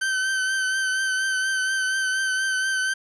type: tone with vibrato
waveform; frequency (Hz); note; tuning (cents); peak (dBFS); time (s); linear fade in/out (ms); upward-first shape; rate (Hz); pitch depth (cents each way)
40% pulse; 1539; G6; -32; -21; 0.01-2.94; 10; triangle; 4.2; 30
effects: resampled to 24000 Hz + 8-bit